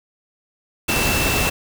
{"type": "tone in noise", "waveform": "sine", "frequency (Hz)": 2673, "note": "E7", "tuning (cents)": 23, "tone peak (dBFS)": -23, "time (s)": [0.88, 1.5], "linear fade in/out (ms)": 10, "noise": "pink", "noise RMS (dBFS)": -20, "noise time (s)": [0.88, 1.5], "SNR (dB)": -6, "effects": []}